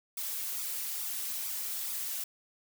blue noise with flanger, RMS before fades -36 dBFS, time 0.17-2.24 s, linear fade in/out 5 ms, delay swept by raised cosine 0.83 to 5.13 ms, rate 2.3 Hz, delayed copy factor +0.8, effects none

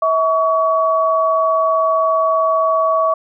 sine tone pair together, 646 / 1129.2 Hz, E5 / C#6, -35 / +32 cents, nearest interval minor seventh, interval 967 cents, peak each -15 dBFS, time 0.02-3.14 s, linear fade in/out 5 ms, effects none

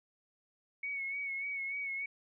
sine tone with vibrato, 2217 Hz, C#7, in tune, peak -35 dBFS, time 0.83-2.06 s, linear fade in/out 5 ms, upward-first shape sine, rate 3.4 Hz, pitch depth 40 cents each way, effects none

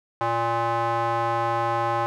square tone with band-pass filter, 116.54 Hz, A#2, in tune, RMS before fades -24 dBFS, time 0.21-2.06 s, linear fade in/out 0 ms, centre 930 Hz, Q 2.6, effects none

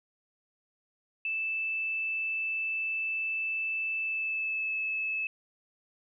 sine tone with pitch glide, 2637 to 2604 Hz, E7 to E7, 0 to -22 cents, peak -29 dBFS, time 1.25-5.27 s, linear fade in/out 2 ms, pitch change -22 cents, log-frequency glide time 3.99-4.77 s, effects none

